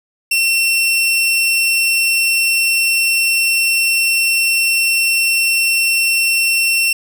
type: tone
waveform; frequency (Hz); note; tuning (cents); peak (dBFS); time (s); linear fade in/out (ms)
sawtooth; 2710; E7; +47; -9; 0.31-6.93; 5
effects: none